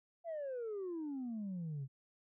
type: exponential sweep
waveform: sine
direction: down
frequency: 691 to 130 Hz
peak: -37 dBFS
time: 0.24-1.88 s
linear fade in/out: 50 ms
effects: tanh soft clip ceiling -37 dBFS